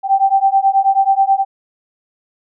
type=beating tone pair; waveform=sine; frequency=776 / 785.3 Hz; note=G5 / G5; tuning=-18 / +3 cents; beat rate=9.3 Hz; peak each=-13 dBFS; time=0.03-1.45 s; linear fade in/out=50 ms; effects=none